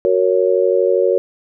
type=chord; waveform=sine; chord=F# major; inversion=none; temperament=just; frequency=370 / 462.5 / 555 Hz; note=F#4 / A#4 / C#5; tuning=0 / -14 / +2 cents; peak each=-16 dBFS; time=0.05-1.18 s; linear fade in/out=0 ms; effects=none